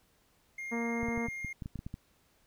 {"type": "tone", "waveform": "triangle", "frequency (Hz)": 2124, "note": "C7", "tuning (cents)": 25, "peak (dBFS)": -36, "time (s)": [0.58, 1.53], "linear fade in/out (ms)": 5}
{"type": "harmonic tone", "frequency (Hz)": 233.1, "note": "A#3", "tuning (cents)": 0, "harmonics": [1, 2, 3, 4, 5, 6, 7, 8, 9], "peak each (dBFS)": [-33, -38, -44, -44, -48, -54, -54, -51, -53], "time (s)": [0.71, 1.28], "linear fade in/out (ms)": 20}
{"type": "clicks", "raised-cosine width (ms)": 5, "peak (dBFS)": -27, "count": 11, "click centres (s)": [1.031, 1.086, 1.177, 1.285, 1.447, 1.622, 1.659, 1.757, 1.791, 1.865, 1.941]}
{"effects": ["pink hiss -69 dBFS RMS until 2.46 s"]}